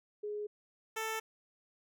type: tone pair in turn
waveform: sine / 10% pulse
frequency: 417.6 / 442.4 Hz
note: G#4 / A4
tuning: +10 / +9 cents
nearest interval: minor second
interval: 99 cents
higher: second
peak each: -36 / -27 dBFS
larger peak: second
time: 0.23-0.47 / 0.96-1.2 s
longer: neither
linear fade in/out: 10 ms
effects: none